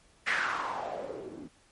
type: noise with low-pass filter sweep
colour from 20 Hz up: blue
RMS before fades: -34 dBFS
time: 0.26-1.49 s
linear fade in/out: 20 ms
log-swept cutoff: 2000 to 260 Hz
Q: 4.5
effects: pink hiss -63 dBFS RMS until 1.71 s + MP3 48 kbps